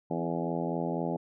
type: harmonic tone with a mistuned harmonic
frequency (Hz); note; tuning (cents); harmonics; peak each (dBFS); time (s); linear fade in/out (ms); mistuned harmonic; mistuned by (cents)
84; E2; +33; 2 / 3 / 4 / 5 / 6 / 7 / 8 / 9 / 10; -34 / -36 / -37 / -38 / -39 / -39 / -40 / -41 / -41; 0.1-1.17; 10; 4; -22
effects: none